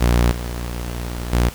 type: tone with level steps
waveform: sawtooth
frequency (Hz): 59.6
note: A#1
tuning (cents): +39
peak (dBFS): -9 / -21 / -10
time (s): 0-1.5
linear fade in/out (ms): 20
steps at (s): 0.31 / 1.33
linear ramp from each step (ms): 5
effects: pink hiss -37 dBFS RMS until 1.54 s